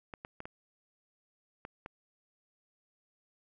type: clicks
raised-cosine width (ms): 0.5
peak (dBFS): -27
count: 6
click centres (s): 0.138 / 0.249 / 0.404 / 0.455 / 1.651 / 1.861
effects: none